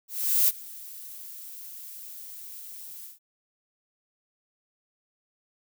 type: noise with ADSR envelope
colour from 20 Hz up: violet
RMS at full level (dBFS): -20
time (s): 0.08-3.19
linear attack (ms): 400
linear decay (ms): 34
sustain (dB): -22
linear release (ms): 140
effects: none